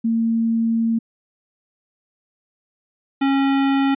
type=tone pair in turn; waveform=sine / square; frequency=227.8 / 273.7 Hz; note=A#3 / C#4; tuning=-40 / -22 cents; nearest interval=minor third; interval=318 cents; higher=second; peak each=-16 dBFS; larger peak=neither; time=0.04-0.99 / 3.21-3.95 s; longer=first; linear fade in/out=10 ms; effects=resampled to 8000 Hz